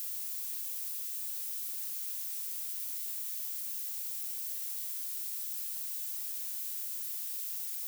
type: noise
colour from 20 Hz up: violet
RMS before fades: -38 dBFS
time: 0-7.87 s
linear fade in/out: 0 ms
effects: none